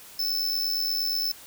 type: tone with amplitude modulation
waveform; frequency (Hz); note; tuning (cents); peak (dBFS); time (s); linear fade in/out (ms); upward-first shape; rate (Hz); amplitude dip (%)
square; 5274; E8; 0; -22; 0.19-1.32; 5; sine; 88.5; 65
effects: white hiss -47 dBFS RMS until 1.46 s

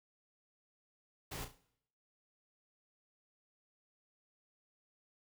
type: noise with echo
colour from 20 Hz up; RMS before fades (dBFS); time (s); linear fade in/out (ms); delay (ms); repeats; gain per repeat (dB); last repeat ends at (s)
pink; -44; 1.31-1.45; 10; 34; 4; -8; 1.586
effects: noise-tail reverb RT60 0.7 s tail -18 dB re dry

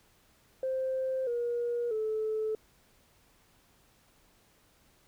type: tone with pitch steps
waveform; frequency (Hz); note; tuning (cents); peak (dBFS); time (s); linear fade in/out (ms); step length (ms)
sine; 523.3 / 477.1 / 435; C5 / A#4 / A4; 0 / +40 / -20; -28; 0.63-2.55; 2; 640
effects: tanh soft clip ceiling -24 dBFS + pink hiss -65 dBFS RMS until 5.07 s

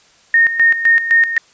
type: tone with tremolo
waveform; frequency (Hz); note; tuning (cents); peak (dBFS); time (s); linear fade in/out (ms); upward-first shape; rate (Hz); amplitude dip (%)
sine; 1841; A#6; -22; -7; 0.34-1.38; 2; square; 3.9; 70
effects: white hiss -50 dBFS RMS until 1.53 s + resampled to 16000 Hz

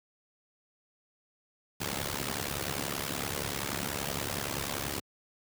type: noise with amplitude modulation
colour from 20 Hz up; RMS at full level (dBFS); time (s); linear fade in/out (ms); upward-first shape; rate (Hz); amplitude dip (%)
pink; -30; 1.8-5; 10; sine; 70.5; 90
effects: high-pass 80 Hz 12 dB/octave

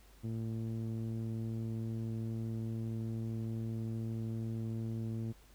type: tone with low-pass filter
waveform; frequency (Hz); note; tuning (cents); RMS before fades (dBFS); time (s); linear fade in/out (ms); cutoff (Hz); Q
sawtooth; 112.8; A2; +44; -38; 0.23-5.33; 20; 280; 1.3
effects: added 50 Hz sine -59 dBFS peak until 5.54 s + pink hiss -64 dBFS RMS until 5.54 s

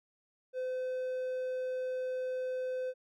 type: tone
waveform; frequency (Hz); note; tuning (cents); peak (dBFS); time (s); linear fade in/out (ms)
triangle; 511; C5; -41; -31; 0.53-2.94; 50
effects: none

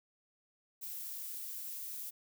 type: noise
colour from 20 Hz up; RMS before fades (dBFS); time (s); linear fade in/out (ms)
violet; -43; 0.81-2.11; 20
effects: none

